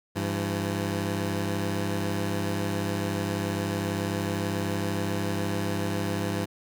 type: tone pair together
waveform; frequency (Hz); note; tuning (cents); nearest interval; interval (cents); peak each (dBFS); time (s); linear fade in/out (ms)
15% pulse; 100.3 / 169.56; G2 / E3; +40 / +49; major sixth; 909; -22 / -25; 0.15-6.46; 20
effects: none